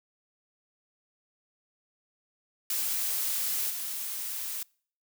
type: noise with level steps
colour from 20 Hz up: blue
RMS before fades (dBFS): -30 / -35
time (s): 2.7-4.63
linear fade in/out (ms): 2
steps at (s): 3.69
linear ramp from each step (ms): 20
effects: noise-tail reverb RT60 0.5 s tail -26 dB re dry